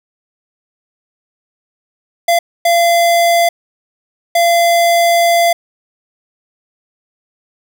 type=tone bursts at uneven times; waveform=square; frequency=684 Hz; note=F5; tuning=36 cents flat; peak=-9 dBFS; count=3; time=2.28-2.39 / 2.65-3.49 / 4.35-5.53 s; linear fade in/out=5 ms; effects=none